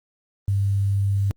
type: tone with quantisation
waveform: sine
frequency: 99.2 Hz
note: G2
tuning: 21 cents sharp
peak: -18 dBFS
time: 0.48-1.31 s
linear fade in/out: 0 ms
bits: 8
effects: Opus 24 kbps